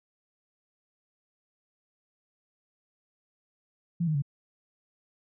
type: tone with pitch steps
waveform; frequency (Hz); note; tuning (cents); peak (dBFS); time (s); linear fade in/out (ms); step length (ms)
sine; 170.2 / 155.18 / 141.48; F3 / D#3 / C#3; -44 / -4 / +36; -24; 4-4.222; 10; 74
effects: none